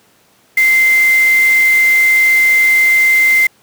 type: tone in noise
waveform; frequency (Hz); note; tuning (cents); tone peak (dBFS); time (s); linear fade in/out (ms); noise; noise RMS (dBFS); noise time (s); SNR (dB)
sine; 2082; C7; -9; -7; 0.57-3.47; 5; white; -25; 0.57-3.47; +15
effects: pink hiss -51 dBFS RMS until 3.62 s + high-pass 150 Hz 12 dB/octave